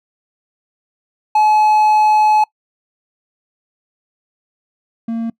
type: tone pair in turn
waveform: triangle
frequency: 854 / 228.7 Hz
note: G#5 / A#3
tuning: +48 / -33 cents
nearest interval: octave + major seventh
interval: 2281 cents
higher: first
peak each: -7 / -16 dBFS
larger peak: first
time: 1.35-2.44 / 5.08-5.3 s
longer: first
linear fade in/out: 5 ms
effects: noise-tail reverb RT60 0.1 s tail -24 dB re dry